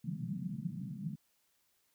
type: band-pass noise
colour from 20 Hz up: pink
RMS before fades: -40 dBFS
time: 0.04-1.16 s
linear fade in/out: 10 ms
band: 140 to 210 Hz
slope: 48 dB/octave
effects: white hiss -75 dBFS RMS until 1.94 s

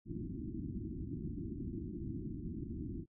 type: low-pass noise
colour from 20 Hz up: white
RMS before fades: -42 dBFS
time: 0.05-3.06 s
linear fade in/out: 50 ms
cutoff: 350 Hz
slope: 96 dB/octave
effects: noise-tail reverb RT60 0.1 s tail -25 dB re dry

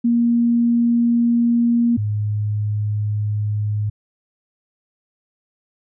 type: tone pair in turn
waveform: sine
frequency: 235.8 / 105.04 Hz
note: A#3 / G#2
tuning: +20 / +20 cents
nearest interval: octave + major second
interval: 1400 cents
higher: first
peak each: -13 / -18 dBFS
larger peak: first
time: 0.04-1.97 / 1.97-3.9 s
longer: neither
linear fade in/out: 10 ms
effects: none

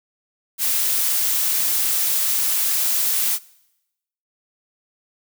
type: noise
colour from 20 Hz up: blue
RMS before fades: -20 dBFS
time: 0.58-3.39 s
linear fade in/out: 50 ms
effects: noise-tail reverb RT60 0.9 s tail -22 dB re dry

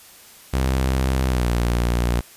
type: tone with pitch glide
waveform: sawtooth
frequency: 65.41 to 59.29 Hz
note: C2 to A#1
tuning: 0 to +30 cents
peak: -14 dBFS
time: 0.53-2.21 s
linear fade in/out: 10 ms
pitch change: -170 cents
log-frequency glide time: 1.24-1.48 s
effects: white hiss -46 dBFS RMS until 2.36 s + resampled to 32000 Hz

